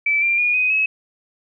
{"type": "tone with pitch steps", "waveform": "sine", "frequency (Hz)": [2315, 2376, 2439, 2503, 2569], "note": ["D7", "D7", "D#7", "D#7", "E7"], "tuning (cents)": [-25, 20, -35, 10, -45], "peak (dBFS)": -15, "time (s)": [0.06, 0.86], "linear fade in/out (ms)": 5, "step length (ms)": 160, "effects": []}